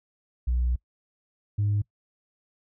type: tone pair in turn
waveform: sine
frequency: 61 / 103.06 Hz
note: B1 / G#2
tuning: -21 / -13 cents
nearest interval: major sixth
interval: 908 cents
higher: second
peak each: -20 dBFS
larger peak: neither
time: 0.47-0.76 / 1.58-1.82 s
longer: first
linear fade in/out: 10 ms
effects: noise-tail reverb RT60 0.1 s tail -23 dB re dry + tanh soft clip ceiling -19 dBFS